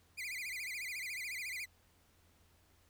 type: tone with vibrato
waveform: 40% pulse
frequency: 2217 Hz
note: C#7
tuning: in tune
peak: -39 dBFS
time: 0.17-1.66 s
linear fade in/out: 20 ms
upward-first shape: sine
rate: 14 Hz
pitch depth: 190 cents each way
effects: added 84 Hz sine -70 dBFS peak until 2.89 s + pink hiss -70 dBFS RMS until 2.89 s